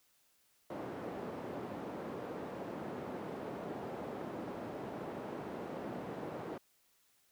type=band-pass noise; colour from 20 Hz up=white; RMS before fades=-43 dBFS; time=0.7-6.58 s; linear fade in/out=5 ms; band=170 to 550 Hz; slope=12 dB/octave; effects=white hiss -72 dBFS RMS until 7.31 s